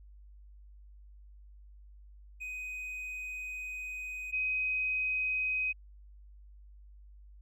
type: tone pair in turn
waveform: triangle / sine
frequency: 2504 / 2518 Hz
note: D#7 / D#7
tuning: +10 / +20 cents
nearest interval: unison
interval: 10 cents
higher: second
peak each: -36 / -29 dBFS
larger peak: second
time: 2.4-4.32 / 4.32-5.73 s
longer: first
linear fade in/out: 20 ms
effects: added 50 Hz sine -51 dBFS peak until 7.41 s